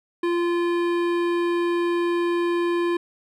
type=tone with hard clipping; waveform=sine; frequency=345.5 Hz; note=F4; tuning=19 cents flat; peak=-22 dBFS; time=0.23-2.97 s; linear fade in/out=5 ms; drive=15 dB; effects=none